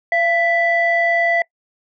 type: tone pair together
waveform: sine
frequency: 682 / 1980.9 Hz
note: F5 / B6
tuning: -41 / +5 cents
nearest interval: octave + tritone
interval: 1846 cents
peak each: -16 dBFS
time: 0.12-1.42 s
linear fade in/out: 2 ms
effects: noise-tail reverb RT60 0.1 s tail -24 dB re dry + tanh soft clip ceiling -7 dBFS